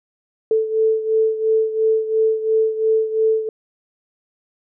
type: beating tone pair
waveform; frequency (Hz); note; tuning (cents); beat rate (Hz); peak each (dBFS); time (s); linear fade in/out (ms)
sine; 440 / 442.9; A4 / A4; 0 / +11; 2.9; -16 / -21; 0.51-3.49; 2
effects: none